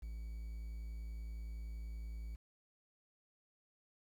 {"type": "tone with quantisation", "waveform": "triangle", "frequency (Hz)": 55.3, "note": "A1", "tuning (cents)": 9, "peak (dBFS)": -40, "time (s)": [0.02, 2.36], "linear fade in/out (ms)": 10, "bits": 11, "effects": []}